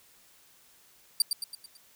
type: tone with echo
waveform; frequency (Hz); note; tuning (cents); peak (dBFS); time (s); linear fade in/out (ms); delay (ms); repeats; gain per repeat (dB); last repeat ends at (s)
25% pulse; 4687; D8; -4; -15; 1.2-1.22; 2; 110; 5; -6; 1.77
effects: white hiss -60 dBFS RMS until 1.95 s